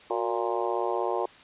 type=harmonic tone with a mistuned harmonic; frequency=116.3 Hz; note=A#2; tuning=4 cents flat; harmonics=3 / 4 / 5 / 6 / 7 / 8 / 9; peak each=-31 / -32 / -33 / -34 / -34 / -35 / -36 dBFS; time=0.1-1.26 s; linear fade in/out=5 ms; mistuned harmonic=3; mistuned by=+76 cents; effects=white hiss -51 dBFS RMS until 1.43 s + resampled to 8000 Hz